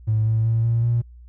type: tone with pitch steps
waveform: triangle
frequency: 109 / 111.23 / 113.5 / 115.82 / 118.18 Hz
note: A2 / A2 / A#2 / A#2 / A#2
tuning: -16 / +19 / -46 / -11 / +24 cents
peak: -13 dBFS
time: 0.07-1.02 s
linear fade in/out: 20 ms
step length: 190 ms
effects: tanh soft clip ceiling -14 dBFS + added 60 Hz sine -41 dBFS peak until 1.28 s